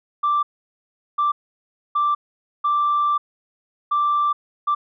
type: tone bursts at uneven times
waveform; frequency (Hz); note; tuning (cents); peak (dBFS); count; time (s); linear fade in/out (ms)
sine; 1174.7; D6; 0; -15; 6; 0.23-0.43 / 1.18-1.32 / 1.95-2.15 / 2.64-3.18 / 3.91-4.33 / 4.67-4.75; 10
effects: tanh soft clip ceiling -13 dBFS